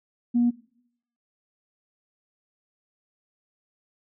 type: tone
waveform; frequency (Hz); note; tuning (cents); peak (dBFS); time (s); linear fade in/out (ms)
sine; 239.9; A#3; +50; -17; 0.34-0.51; 20
effects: noise-tail reverb RT60 0.7 s tail -20 dB re dry + tanh soft clip ceiling -13 dBFS